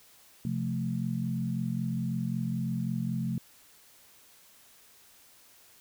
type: chord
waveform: sine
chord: F major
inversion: second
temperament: equal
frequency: 130.81 / 174.61 / 220 Hz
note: C3 / F3 / A3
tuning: 0 / 0 / 0 cents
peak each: -33 dBFS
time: 0.45-3.38 s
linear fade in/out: 2 ms
effects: white hiss -58 dBFS RMS until 5.8 s